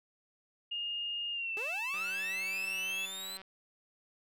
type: tone with pitch glide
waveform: sine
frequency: 2837 to 2647 Hz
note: F7 to E7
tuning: +27 to +7 cents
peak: -34 dBFS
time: 0.71-3.06 s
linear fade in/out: 10 ms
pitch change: -120 cents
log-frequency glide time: 1.32-1.56 s
type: linear sweep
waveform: sawtooth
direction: up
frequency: 392 to 4105 Hz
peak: -37 dBFS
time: 1.57-3.37 s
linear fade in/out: 0 ms
type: click train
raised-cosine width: 0.3 ms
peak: -34 dBFS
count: 283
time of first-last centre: 1.94-3.416 s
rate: 191 Hz
effects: none